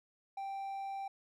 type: tone with hard clipping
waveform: triangle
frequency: 784 Hz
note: G5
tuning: in tune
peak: -39 dBFS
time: 0.37-1.08 s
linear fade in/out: 5 ms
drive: 6 dB
effects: none